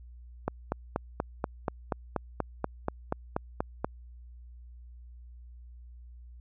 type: click train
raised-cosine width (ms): 1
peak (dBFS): -14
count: 15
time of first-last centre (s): 0.48-3.845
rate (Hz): 4.16
effects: added 60 Hz sine -46 dBFS peak until 6.4 s